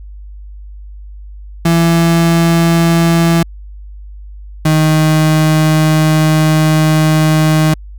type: tone pair in turn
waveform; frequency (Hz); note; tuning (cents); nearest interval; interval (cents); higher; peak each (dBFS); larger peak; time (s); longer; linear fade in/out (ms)
35% pulse; 167.3 / 156.05; E3 / D#3; +26 / +5; minor second; 121; first; -6; neither; 1.65-3.43 / 4.65-7.74; second; 5
effects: added 50 Hz sine -28 dBFS peak until 7.98 s